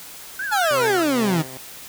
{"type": "tone with vibrato", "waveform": "sine", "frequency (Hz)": 1480, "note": "F#6", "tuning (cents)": 0, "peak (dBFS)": -24, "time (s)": [0.39, 1.03], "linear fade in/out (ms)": 5, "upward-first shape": "triangle", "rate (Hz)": 4.5, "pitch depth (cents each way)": 240}
{"type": "exponential sweep", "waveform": "30% pulse", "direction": "down", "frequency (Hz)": [880, 149.2], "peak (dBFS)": -15, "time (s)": [0.51, 1.43], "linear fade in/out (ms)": 20}
{"type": "tone with tremolo", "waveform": "10% pulse", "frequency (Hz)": 130.4, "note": "C3", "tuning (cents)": -5, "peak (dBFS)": -20, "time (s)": [0.71, 1.57], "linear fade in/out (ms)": 0, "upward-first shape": "sine", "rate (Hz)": 2.2, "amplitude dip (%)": 65}
{"effects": ["white hiss -39 dBFS RMS until 1.88 s"]}